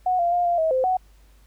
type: tone with pitch steps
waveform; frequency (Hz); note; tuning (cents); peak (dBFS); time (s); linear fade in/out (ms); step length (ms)
sine; 734 / 691 / 706 / 694 / 641 / 518 / 743; F#5 / F5 / F5 / F5 / E5 / C5 / F#5; -14 / -19 / +19 / -11 / -49 / -17 / +7; -18; 0.06-0.97; 5; 130
effects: added 50 Hz sine -50 dBFS peak until 1.46 s + pink hiss -61 dBFS RMS until 1.46 s